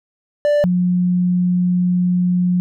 triangle / sine tone pair in turn, 587.3 / 179.2 Hz, D5 / F3, 0 / +45 cents, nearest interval octave + major sixth, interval 2055 cents, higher first, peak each -10 / -13 dBFS, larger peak first, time 0.45-0.64 / 0.64-2.6 s, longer second, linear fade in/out 0 ms, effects none

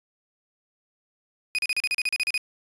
35% pulse tone bursts, 2489 Hz, D#7, in tune, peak -20 dBFS, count 12, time 1.55-2.377 s, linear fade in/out 0 ms, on 35 ms, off 37 ms, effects resampled to 22050 Hz

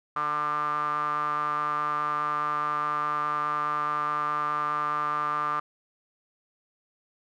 sawtooth tone with band-pass filter, 149.2 Hz, D3, 28 cents sharp, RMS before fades -28 dBFS, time 0.16-5.6 s, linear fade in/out 5 ms, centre 1200 Hz, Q 9.9, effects none

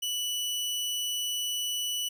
sawtooth tone, 2960 Hz, F#7, in tune, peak -26 dBFS, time 0.02-2.09 s, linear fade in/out 10 ms, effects none

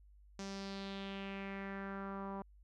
sawtooth tone with low-pass filter sweep, 196 Hz, G3, in tune, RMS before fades -44 dBFS, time 0.39-2.42 s, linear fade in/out 2 ms, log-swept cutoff 6100 to 970 Hz, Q 3.1, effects added 50 Hz sine -59 dBFS peak until 2.63 s

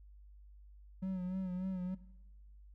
triangle tone with vibrato, 185 Hz, F#3, in tune, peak -33 dBFS, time 1.02-1.95 s, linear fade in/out 10 ms, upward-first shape sine, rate 3.4 Hz, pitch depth 48 cents each way, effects noise-tail reverb RT60 1.0 s tail -19 dB re dry + added 50 Hz sine -54 dBFS peak until 2.74 s

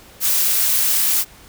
blue noise, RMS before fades -17 dBFS, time 0.2-1.25 s, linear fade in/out 50 ms, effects pink hiss -45 dBFS RMS until 1.48 s

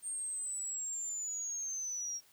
sine linear sweep, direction down, 8700 to 5588 Hz, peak -36 dBFS, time 0.02-2.21 s, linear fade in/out 50 ms, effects white hiss -65 dBFS RMS until 2.32 s

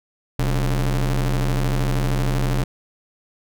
45% pulse ring-modulated tone, 80.8 Hz, E2, 34 cents flat, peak -15 dBFS, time 0.39-2.64 s, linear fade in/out 5 ms, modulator 46.8 Hz, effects none

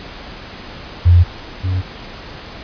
sine / triangle tone pair in turn, 87.31 / 92.69 Hz, F2 / F#2, 0 / +4 cents, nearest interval minor second, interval 104 cents, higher second, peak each -5 / -13 dBFS, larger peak first, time 1.05-1.24 / 1.63-1.82 s, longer neither, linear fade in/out 20 ms, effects pink hiss -33 dBFS RMS until 2.63 s + resampled to 11025 Hz

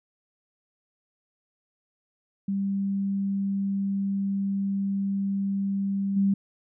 sine tone with level steps, 197 Hz, G3, 9 cents sharp, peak -24 / -19 dBFS, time 2.48-6.34 s, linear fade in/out 5 ms, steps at 6.16 s, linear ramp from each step 10 ms, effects none

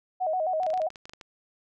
sine tone with vibrato, 683 Hz, F5, 39 cents flat, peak -24 dBFS, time 0.2-0.89 s, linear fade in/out 20 ms, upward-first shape square, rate 7.5 Hz, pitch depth 140 cents each way
clicks, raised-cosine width 0.2 ms, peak -26 dBFS, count 12, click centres 0.633 / 0.665 / 0.703 / 0.74 / 0.776 / 0.818 / 0.904 / 0.958 / 1.055 / 1.095 / 1.135 / 1.212 s
effects none

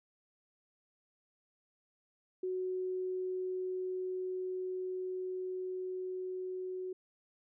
sine tone with level ramp, 370 Hz, F#4, in tune, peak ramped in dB -33 to -37 dBFS, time 2.43-6.93 s, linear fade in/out 5 ms, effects none

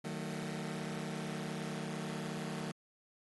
sawtooth chord, D# diminished, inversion none, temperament just, 155.56 / 186.68 / 224 Hz, D#3 / F#3 / A3, 0 / +16 / +31 cents, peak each -38 / -39 / -39 dBFS, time 0.04-2.72 s, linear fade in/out 10 ms, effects AAC 32 kbps

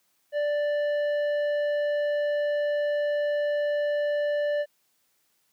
triangle tone with tanh clipping, 587.3 Hz, D5, in tune, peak -25 dBFS, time 0.32-4.66 s, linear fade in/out 50 ms, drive 13 dB, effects white hiss -70 dBFS RMS until 5.52 s + high-pass 100 Hz 12 dB/octave

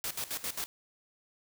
white noise with tremolo, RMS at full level -35 dBFS, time 0.04-0.66 s, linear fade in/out 0 ms, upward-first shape square, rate 7.5 Hz, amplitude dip 80%, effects none

